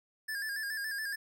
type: tone with vibrato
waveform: square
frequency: 1686 Hz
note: G#6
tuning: 26 cents sharp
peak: -35 dBFS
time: 0.28-1.16 s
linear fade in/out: 10 ms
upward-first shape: square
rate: 7.1 Hz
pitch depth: 65 cents each way
effects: none